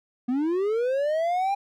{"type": "linear sweep", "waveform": "triangle", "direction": "up", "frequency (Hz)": [238.6, 808], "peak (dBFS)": -20, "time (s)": [0.28, 1.55], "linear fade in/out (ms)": 10, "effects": []}